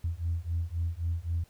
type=beating tone pair; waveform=sine; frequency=82.41 / 86.21 Hz; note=E2 / F2; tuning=0 / -22 cents; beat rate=3.8 Hz; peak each=-31 dBFS; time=0.04-1.44 s; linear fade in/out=5 ms; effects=tanh soft clip ceiling -22 dBFS + pink hiss -63 dBFS RMS until 1.49 s